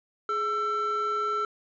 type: tone pair together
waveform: triangle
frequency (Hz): 419.3 / 1338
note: G#4 / E6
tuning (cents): +17 / +25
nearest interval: octave + minor sixth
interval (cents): 2008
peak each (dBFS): -29 / -23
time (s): 0.29-1.45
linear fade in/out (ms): 2
effects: tanh soft clip ceiling -21 dBFS + resampled to 16000 Hz